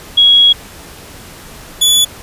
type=tone pair in turn; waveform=sine / sawtooth; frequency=3322 / 3435 Hz; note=G#7 / A7; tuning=0 / -42 cents; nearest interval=minor second; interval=58 cents; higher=second; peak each=-4 dBFS; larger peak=neither; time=0.17-0.53 / 1.81-2.05 s; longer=first; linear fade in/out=10 ms; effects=pink hiss -34 dBFS RMS until 2.22 s + resampled to 32000 Hz